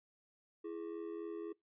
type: ring-modulated tone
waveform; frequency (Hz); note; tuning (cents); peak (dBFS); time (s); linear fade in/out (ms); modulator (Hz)
triangle; 375.3; F#4; +25; -36; 0.64-1.53; 10; 41.9
effects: noise-tail reverb RT60 0.2 s tail -25 dB re dry + resampled to 8000 Hz